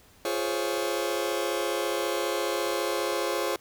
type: chord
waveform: sawtooth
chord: Db major seventh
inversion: first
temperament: just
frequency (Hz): 346.5 / 415.8 / 519.7 / 554.4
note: F4 / Ab4 / C5 / Db5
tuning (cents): -14 / +2 / -12 / 0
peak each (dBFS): -28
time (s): 0.25-3.56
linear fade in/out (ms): 2
effects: pink hiss -57 dBFS RMS until 3.6 s